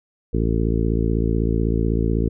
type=harmonic tone; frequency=56 Hz; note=A1; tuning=31 cents sharp; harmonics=1 / 2 / 3 / 4 / 5 / 6 / 7 / 8; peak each=-21 / -24 / -26 / -27 / -28 / -29 / -29 / -30 dBFS; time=0.33-2.29 s; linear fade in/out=10 ms; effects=none